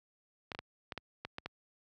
clicks, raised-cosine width 0.3 ms, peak -23 dBFS, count 8, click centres 0.518 / 0.549 / 0.59 / 0.922 / 0.977 / 1.25 / 1.384 / 1.46 s, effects high-pass 60 Hz 12 dB/octave

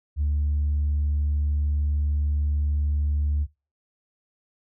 sine tone, 73.42 Hz, D2, in tune, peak -19 dBFS, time 0.16-3.47 s, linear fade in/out 50 ms, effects noise-tail reverb RT60 0.3 s tail -24 dB re dry + tanh soft clip ceiling -18 dBFS

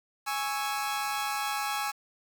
sawtooth chord, C# minor, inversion second, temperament equal, 830.6 / 1108.7 / 1318.5 Hz, G#5 / C#6 / E6, 0 / 0 / 0 cents, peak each -28 / -32 / -32 dBFS, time 0.26-1.92 s, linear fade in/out 20 ms, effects 8-bit

